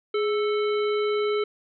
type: harmonic tone with a mistuned harmonic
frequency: 440 Hz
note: A4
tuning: in tune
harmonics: 1 / 3 / 5 / 7 / 9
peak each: -22 / -32 / -36 / -39 / -41 dBFS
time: 0.14-1.44 s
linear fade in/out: 5 ms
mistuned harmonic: 1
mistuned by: -90 cents
effects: none